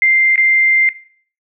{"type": "tone with dropouts", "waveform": "sine", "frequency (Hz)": 2093, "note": "C7", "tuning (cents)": 0, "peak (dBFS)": -8, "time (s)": [0.02, 0.89], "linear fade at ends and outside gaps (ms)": 1, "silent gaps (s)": [0.358, 0.378], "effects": ["noise-tail reverb RT60 0.5 s tail -18 dB re dry"]}